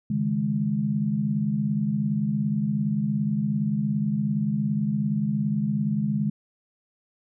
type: chord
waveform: sine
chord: C# suspended second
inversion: none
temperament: just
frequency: 138.59 / 155.92 / 207.9 Hz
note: C#3 / D#3 / G#3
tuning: 0 / +4 / +2 cents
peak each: -29 / -28 / -24 dBFS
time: 0.1-6.3 s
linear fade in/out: 5 ms
effects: none